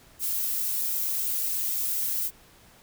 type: noise with flanger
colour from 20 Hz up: violet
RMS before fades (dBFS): -28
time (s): 0.19-2.31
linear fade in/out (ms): 50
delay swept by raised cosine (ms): 1.7 to 2.66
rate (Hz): 3.9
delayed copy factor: -0.9
effects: pink hiss -55 dBFS RMS until 2.82 s